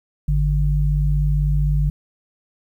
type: tone pair together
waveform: sine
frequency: 51.11 / 146.83 Hz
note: G#1 / D3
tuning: -27 / 0 cents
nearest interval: octave + tritone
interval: 1827 cents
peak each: -17 / -19 dBFS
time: 0.28-1.9 s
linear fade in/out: 5 ms
effects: 9-bit